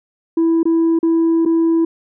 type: tone with dropouts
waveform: sine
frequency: 329.7 Hz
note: E4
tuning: in tune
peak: -9 dBFS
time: 0.37-1.85 s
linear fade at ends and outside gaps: 5 ms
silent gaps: 0.631-0.654 / 0.99-1.029 / 1.452-1.459 s
effects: tanh soft clip ceiling -10 dBFS